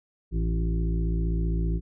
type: harmonic tone with a mistuned harmonic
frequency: 55.3 Hz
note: A1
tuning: 9 cents sharp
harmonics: 1 / 2 / 3 / 5 / 6 / 7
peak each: -24 / -35 / -30 / -41 / -38 / -41 dBFS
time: 0.31-1.81 s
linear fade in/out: 50 ms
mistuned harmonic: 5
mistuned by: -39 cents
effects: none